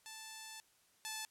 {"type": "tone pair in turn", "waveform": "5% pulse", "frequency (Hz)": [880, 873.4], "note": ["A5", "A5"], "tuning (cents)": [0, -13], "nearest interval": "unison", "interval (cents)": 13, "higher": "first", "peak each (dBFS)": [-36, -29], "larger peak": "second", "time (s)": [[0.06, 0.6], [1.05, 1.25]], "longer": "first", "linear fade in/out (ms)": 0, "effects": ["white hiss -71 dBFS RMS until 1.3 s", "low-pass 12000 Hz 12 dB/octave"]}